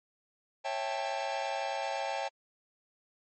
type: chord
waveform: 45% pulse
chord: A dominant seventh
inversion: first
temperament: just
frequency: 550 / 660 / 792 / 880 Hz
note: C#5 / E5 / G5 / A5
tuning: -14 / +2 / +18 / 0 cents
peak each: -38 / -39 / -36 / -38 dBFS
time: 0.64-2.29 s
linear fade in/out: 20 ms
effects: low-pass 5000 Hz 12 dB/octave + MP3 32 kbps